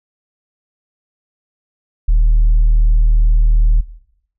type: tone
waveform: sine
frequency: 38.7 Hz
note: D#1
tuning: 9 cents flat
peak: -6 dBFS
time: 2.08-3.81 s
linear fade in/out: 10 ms
effects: noise-tail reverb RT60 0.9 s tail -19 dB re dry + tanh soft clip ceiling -6 dBFS